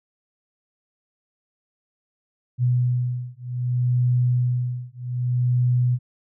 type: beating tone pair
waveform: sine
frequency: 123.47 / 124.11 Hz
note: B2 / B2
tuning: 0 / +9 cents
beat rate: 0.64 Hz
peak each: -22 dBFS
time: 2.58-5.99 s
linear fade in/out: 50 ms
effects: none